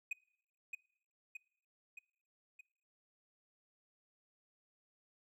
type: tone with echo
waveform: triangle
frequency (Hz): 2500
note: D#7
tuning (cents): +8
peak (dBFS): -34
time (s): 0.11-0.13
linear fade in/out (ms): 5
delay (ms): 620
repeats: 4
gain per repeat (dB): -4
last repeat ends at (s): 2.61
effects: noise-tail reverb RT60 0.8 s tail -25 dB re dry